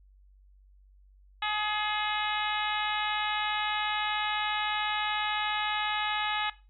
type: harmonic tone with a mistuned harmonic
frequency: 423 Hz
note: G#4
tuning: 32 cents sharp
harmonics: 2 / 3 / 4 / 5 / 6 / 7 / 8 / 9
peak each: -33 / -35 / -36 / -37 / -38 / -38 / -39 / -40 dBFS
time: 1.42-6.5 s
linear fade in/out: 5 ms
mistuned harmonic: 3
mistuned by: -17 cents
effects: noise-tail reverb RT60 0.3 s tail -17 dB re dry + added 48 Hz sine -55 dBFS peak until 6.69 s